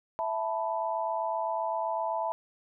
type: chord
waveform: sine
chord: E suspended fourth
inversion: none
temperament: equal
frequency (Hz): 659.3 / 880 / 987.8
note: E5 / A5 / B5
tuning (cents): 0 / 0 / 0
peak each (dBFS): -32 / -32 / -34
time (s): 0.19-2.32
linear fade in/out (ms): 0
effects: none